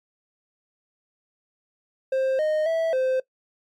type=tone with pitch steps; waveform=triangle; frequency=528 / 617 / 654 / 519 Hz; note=C5 / D#5 / E5 / C5; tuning=+16 / -15 / -14 / -14 cents; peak=-18 dBFS; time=2.12-3.2 s; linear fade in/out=5 ms; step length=270 ms; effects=noise-tail reverb RT60 0.1 s tail -20 dB re dry + MP3 96 kbps